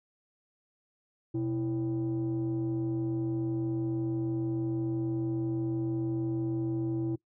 sine tone pair together, 125.26 / 329.6 Hz, B2 / E4, +25 / 0 cents, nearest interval octave + perfect fourth, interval 1675 cents, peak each -31 / -28 dBFS, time 1.34-7.16 s, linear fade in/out 10 ms, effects noise-tail reverb RT60 0.1 s tail -21 dB re dry + tanh soft clip ceiling -25 dBFS

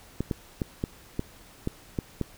clicks, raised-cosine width 3 ms, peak -14 dBFS, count 8, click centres 0.206 / 0.312 / 0.618 / 0.839 / 1.194 / 1.674 / 1.988 / 2.213 s, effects pink hiss -52 dBFS RMS until 2.37 s

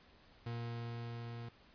40% pulse tone with level ramp, 117.5 Hz, A#2, 14 cents sharp, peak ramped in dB -38 to -43 dBFS, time 0.46-1.49 s, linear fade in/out 5 ms, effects pink hiss -64 dBFS RMS until 1.74 s + resampled to 11025 Hz

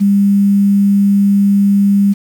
sine tone with quantisation, 200 Hz, G3, 35 cents sharp, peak -7 dBFS, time 0-2.14 s, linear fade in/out 20 ms, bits 6, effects none

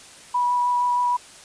sine tone with vibrato, 978 Hz, B5, 17 cents flat, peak -18 dBFS, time 0.34-1.17 s, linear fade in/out 10 ms, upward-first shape sine, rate 6.4 Hz, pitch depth 10 cents each way, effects white hiss -45 dBFS RMS until 1.44 s + resampled to 22050 Hz

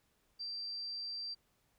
sine tone, 4699 Hz, D8, in tune, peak -39 dBFS, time 0.39-1.35 s, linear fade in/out 20 ms, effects pink hiss -75 dBFS RMS until 1.78 s

